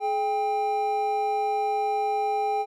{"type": "tone pair together", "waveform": "triangle", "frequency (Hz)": [424.8, 795], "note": ["G#4", "G5"], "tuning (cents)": [39, 24], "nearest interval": "major seventh", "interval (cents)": 1085, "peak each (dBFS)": [-27, -22], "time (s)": [0, 2.66], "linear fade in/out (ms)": 50, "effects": []}